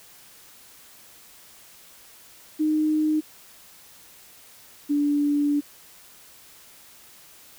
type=tone pair in turn; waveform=sine; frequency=308 / 290.4 Hz; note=D#4 / D4; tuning=-17 / -19 cents; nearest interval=minor second; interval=102 cents; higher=first; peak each=-19 dBFS; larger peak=neither; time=2.59-3.21 / 4.89-5.61 s; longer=second; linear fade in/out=20 ms; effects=white hiss -50 dBFS RMS until 7.58 s